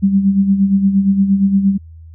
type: tone with tremolo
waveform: sine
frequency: 196 Hz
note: G3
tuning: in tune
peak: -7 dBFS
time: 0.02-1.78 s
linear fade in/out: 20 ms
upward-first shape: sine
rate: 8.6 Hz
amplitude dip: 60%
effects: added 81 Hz sine -34 dBFS peak until 2.14 s